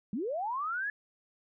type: linear sweep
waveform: sine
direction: up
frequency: 182.8 to 1730 Hz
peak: -31 dBFS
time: 0.13-0.9 s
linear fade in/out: 2 ms
effects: none